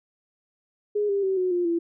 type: tone with pitch steps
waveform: sine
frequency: 415.3 / 398.6 / 382.6 / 367.2 / 352.5 / 338.3 Hz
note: G#4 / G4 / G4 / F#4 / F4 / E4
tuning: 0 / +29 / -42 / -13 / +16 / +45 cents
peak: -21 dBFS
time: 0.95-1.79 s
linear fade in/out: 10 ms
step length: 140 ms
effects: none